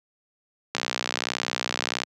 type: click train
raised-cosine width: 0.2 ms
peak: -7 dBFS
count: 80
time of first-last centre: 0.75-2.035 s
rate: 61.5 Hz
effects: high-pass 150 Hz 12 dB/octave